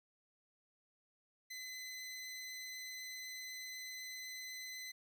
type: tone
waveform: 20% pulse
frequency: 2027 Hz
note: B6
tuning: 45 cents sharp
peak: -40 dBFS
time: 1.5-4.92 s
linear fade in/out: 10 ms
effects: none